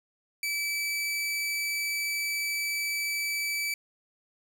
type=tone; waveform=sawtooth; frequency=2307 Hz; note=D7; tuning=31 cents flat; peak=-25 dBFS; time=0.43-3.74 s; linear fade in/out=2 ms; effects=none